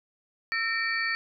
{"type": "tone cluster", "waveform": "sine", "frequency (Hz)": [1329, 1828, 2323, 4472], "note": ["E6", "A#6", "D7", "C#8"], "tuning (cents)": [14, -34, -20, 14], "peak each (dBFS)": [-36, -28, -31, -35], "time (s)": [0.52, 1.15], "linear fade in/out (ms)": 0, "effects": []}